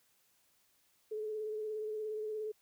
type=tone with vibrato; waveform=sine; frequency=430 Hz; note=A4; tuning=40 cents flat; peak=-36 dBFS; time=1.11-2.52 s; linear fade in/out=10 ms; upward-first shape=sine; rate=17 Hz; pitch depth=26 cents each way; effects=white hiss -72 dBFS RMS until 2.61 s